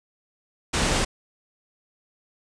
pink low-pass noise, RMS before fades -23 dBFS, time 0.73-1.05 s, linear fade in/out 10 ms, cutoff 9300 Hz, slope 48 dB/octave, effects none

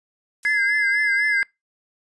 violet noise with exponential decay, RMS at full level -37 dBFS, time 0.43-1.03 s, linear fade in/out 2 ms, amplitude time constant 130 ms
sine tone, 2066 Hz, C7, 22 cents flat, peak -20 dBFS, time 0.45-1.43 s, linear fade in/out 5 ms
triangle tone with vibrato, 1661.2 Hz, G#6, in tune, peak -18 dBFS, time 0.45-1.43 s, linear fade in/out 0 ms, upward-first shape triangle, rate 4 Hz, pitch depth 90 cents each way
effects noise-tail reverb RT60 0.2 s tail -25 dB re dry + resampled to 22050 Hz

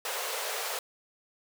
pink high-pass noise, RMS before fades -34 dBFS, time 0.05-0.79 s, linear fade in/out 2 ms, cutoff 410 Hz, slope 96 dB/octave, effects none

